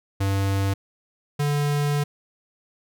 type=tone pair in turn; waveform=square; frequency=98 / 145.49 Hz; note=G2 / D3; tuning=0 / -16 cents; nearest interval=perfect fifth; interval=684 cents; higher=second; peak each=-21 dBFS; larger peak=neither; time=0.2-0.74 / 1.39-2.04 s; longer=second; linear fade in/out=10 ms; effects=none